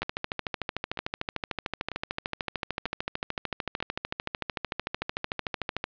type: two click trains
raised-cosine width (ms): 0.3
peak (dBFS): -18 / -13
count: 5 / 79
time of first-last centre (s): 0.03-3.804 / 0.02-5.841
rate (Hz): 1.06 / 13.4
effects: resampled to 11025 Hz + 7-bit